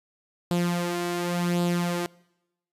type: tone with flanger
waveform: sawtooth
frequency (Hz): 174.61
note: F3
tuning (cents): 0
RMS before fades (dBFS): -26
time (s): 0.51-2.06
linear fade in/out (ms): 0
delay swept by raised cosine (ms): 0.24 to 3.04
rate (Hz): 0.9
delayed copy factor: +0.55
effects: noise-tail reverb RT60 0.9 s tail -24 dB re dry + resampled to 32000 Hz